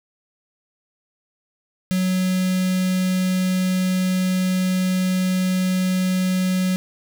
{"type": "tone with notch filter", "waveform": "square", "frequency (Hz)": 185, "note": "F#3", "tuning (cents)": 0, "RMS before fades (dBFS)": -20, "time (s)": [1.91, 6.76], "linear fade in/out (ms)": 0, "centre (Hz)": 840, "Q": 0.58, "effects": []}